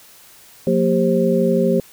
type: tone cluster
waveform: sine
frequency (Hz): 178.1 / 230.3 / 395.8 / 529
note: F3 / A#3 / G4 / C5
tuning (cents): +34 / -21 / +17 / +19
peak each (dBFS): -19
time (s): 0.67-1.8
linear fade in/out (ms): 2
effects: white hiss -46 dBFS RMS until 1.92 s